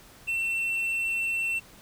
triangle tone, 2697 Hz, E7, 39 cents sharp, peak -24 dBFS, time 0.27-1.6 s, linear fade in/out 20 ms, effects pink hiss -52 dBFS RMS until 1.81 s

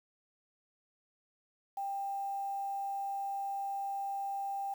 sine tone with quantisation, 792 Hz, G5, 18 cents sharp, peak -34 dBFS, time 1.77-4.74 s, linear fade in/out 5 ms, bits 9, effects none

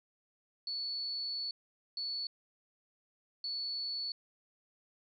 sine tone bursts at uneven times, 4435 Hz, C#8, in tune, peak -35 dBFS, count 3, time 0.67-1.51 / 1.97-2.27 / 3.44-4.12 s, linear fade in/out 2 ms, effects none

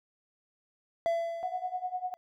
triangle tone with exponential decay, 672 Hz, E5, 33 cents sharp, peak -22 dBFS, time 1.06-2.17 s, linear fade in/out 0 ms, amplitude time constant 240 ms
sine tone with tremolo, 732 Hz, F#5, 19 cents flat, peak -28 dBFS, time 1.43-2.14 s, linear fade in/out 0 ms, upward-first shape triangle, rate 10 Hz, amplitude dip 95%
effects none

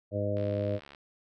harmonic tone, 102.1 Hz, G#2, 29 cents flat, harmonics 1 / 2 / 3 / 4 / 5 / 6, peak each -32 / -38 / -38 / -41 / -34 / -33 dBFS, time 0.11-0.8 s, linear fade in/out 50 ms
click train, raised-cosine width 0.3 ms, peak -32 dBFS, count 42, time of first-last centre 0.37-0.948 s, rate 70.9 Hz
effects none

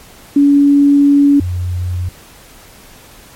sine tone pair in turn, 284.1 / 89.49 Hz, C#4 / F2, +43 / +43 cents, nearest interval octave + minor sixth, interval 2000 cents, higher first, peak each -5 / -15 dBFS, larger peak first, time 0.36-1.4 / 1.4-2.09 s, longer first, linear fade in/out 5 ms, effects pink hiss -40 dBFS RMS until 3.35 s + MP3 64 kbps

